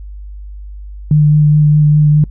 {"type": "tone with vibrato", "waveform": "sine", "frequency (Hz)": 150.1, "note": "D3", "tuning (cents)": 38, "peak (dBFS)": -5, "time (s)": [1.11, 2.24], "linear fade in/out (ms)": 2, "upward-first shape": "sine", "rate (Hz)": 4.8, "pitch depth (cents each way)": 14, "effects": ["noise-tail reverb RT60 0.1 s tail -25 dB re dry", "added 50 Hz sine -26 dBFS peak until 2.3 s"]}